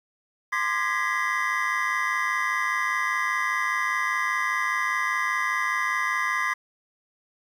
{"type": "tone cluster", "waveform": "triangle", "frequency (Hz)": [1042, 1196, 1660, 1934, 2039], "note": ["C6", "D6", "G#6", "B6", "C7"], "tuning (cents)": [-7, 31, -1, -37, -45], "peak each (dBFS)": -28, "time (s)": [0.52, 6.54], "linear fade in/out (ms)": 10, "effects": ["9-bit"]}